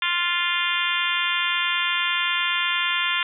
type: harmonic tone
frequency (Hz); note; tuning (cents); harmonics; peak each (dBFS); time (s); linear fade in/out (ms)
349.2; F4; 0; 3 / 4 / 5 / 6 / 7 / 8 / 9 / 10; -29 / -29 / -29 / -29 / -29 / -29 / -29 / -29; 0.02-3.23; 2
effects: none